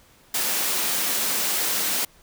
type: high-pass noise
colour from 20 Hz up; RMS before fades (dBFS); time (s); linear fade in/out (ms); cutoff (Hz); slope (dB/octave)
white; -24; 0.34-2.05; 5; 170; 24
effects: pink hiss -55 dBFS RMS until 2.22 s